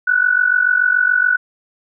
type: tone with amplitude modulation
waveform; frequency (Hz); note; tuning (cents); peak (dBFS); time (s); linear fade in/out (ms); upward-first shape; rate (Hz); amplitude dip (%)
sine; 1480; F#6; 0; -8; 0.07-1.37; 10; sine; 47; 80
effects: none